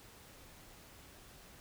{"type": "silence", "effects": ["pink hiss -57 dBFS RMS until 1.6 s"]}